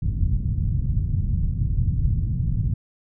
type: low-pass noise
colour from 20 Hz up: white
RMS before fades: -22 dBFS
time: 0.02-2.74 s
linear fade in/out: 5 ms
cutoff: 130 Hz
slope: 24 dB/octave
effects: none